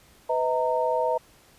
sine tone cluster, 501 / 636 / 920 Hz, B4 / D#5 / A#5, +25 / +38 / -23 cents, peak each -26 dBFS, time 0.29-1.18 s, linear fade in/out 10 ms, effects pink hiss -56 dBFS RMS until 1.58 s + resampled to 32000 Hz

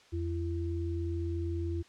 sine tone pair together, 84.7 / 338.5 Hz, E2 / E4, +48 / +46 cents, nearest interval 2 octaves, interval 2398 cents, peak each -32 / -36 dBFS, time 0.12-1.83 s, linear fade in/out 20 ms, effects white hiss -60 dBFS RMS until 1.88 s + low-pass 5000 Hz 12 dB/octave

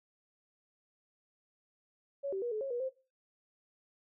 sine tone with pitch steps, 558 / 386.1 / 479.6 / 429.7 / 544 / 482.7 / 524 Hz, C#5 / G4 / A#4 / A4 / C#5 / B4 / C5, +11 / -26 / +49 / -41 / -33 / -40 / +2 cents, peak -33 dBFS, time 2.23-2.895 s, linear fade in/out 20 ms, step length 95 ms, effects noise-tail reverb RT60 0.3 s tail -17 dB re dry

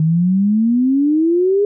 sine exponential sweep, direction up, 154.2 to 415.5 Hz, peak -11 dBFS, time 0-1.65 s, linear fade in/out 2 ms, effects none

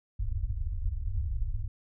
pink low-pass noise, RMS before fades -31 dBFS, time 0.19-1.68 s, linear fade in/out 5 ms, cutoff 110 Hz, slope 96 dB/octave, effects none

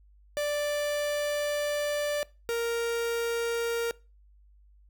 45% pulse tone pair in turn, 587.3 / 466.1 Hz, D5 / A#4, 0 / 0 cents, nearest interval major third, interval 400 cents, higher first, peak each -27 dBFS, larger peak neither, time 0.37-2.23 / 2.49-3.91 s, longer first, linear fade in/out 0 ms, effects noise-tail reverb RT60 0.3 s tail -22 dB re dry + added 50 Hz sine -55 dBFS peak until 4.89 s

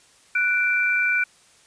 sine tone pair together, 1480 / 2349 Hz, F#6 / D7, 0 / 0 cents, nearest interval minor sixth, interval 800 cents, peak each -21 dBFS, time 0.35-1.24 s, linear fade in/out 5 ms, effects white hiss -55 dBFS RMS until 1.66 s + resampled to 22050 Hz

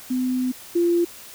sine tone pair in turn, 254.1 / 344.4 Hz, B3 / F4, +49 / -24 cents, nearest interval perfect fourth, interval 527 cents, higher second, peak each -20 / -16 dBFS, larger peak second, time 0.1-0.52 / 0.75-1.05 s, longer first, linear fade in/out 10 ms, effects white hiss -42 dBFS RMS until 1.34 s

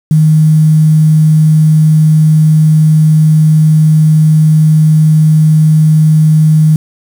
sine tone with quantisation, 155.56 Hz, D#3, in tune, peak -3 dBFS, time 0.11-6.76 s, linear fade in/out 2 ms, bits 5, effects none

